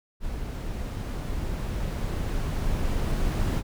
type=noise with level ramp; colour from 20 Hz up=brown; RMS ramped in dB=-33 to -24 dBFS; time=0.2-3.63 s; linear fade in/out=50 ms; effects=none